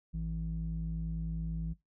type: tone with low-pass filter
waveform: square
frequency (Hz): 54.4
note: A1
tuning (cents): -19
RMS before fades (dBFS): -36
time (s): 0.13-1.74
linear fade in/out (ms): 20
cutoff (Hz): 160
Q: 3.2
effects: noise-tail reverb RT60 0.2 s tail -20 dB re dry